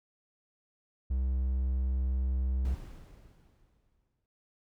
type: tone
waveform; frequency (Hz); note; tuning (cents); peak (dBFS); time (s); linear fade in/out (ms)
triangle; 64.5; C2; -24; -25; 1.1-2.75; 10
type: noise with exponential decay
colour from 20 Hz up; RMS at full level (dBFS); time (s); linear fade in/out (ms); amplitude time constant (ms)
brown; -41; 2.65-4.26; 1; 350
effects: none